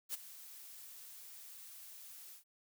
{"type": "noise with ADSR envelope", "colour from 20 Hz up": "blue", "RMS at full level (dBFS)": -38, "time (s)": [0.09, 2.44], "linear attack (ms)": 51, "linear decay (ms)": 16, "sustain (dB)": -15, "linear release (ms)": 110, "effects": []}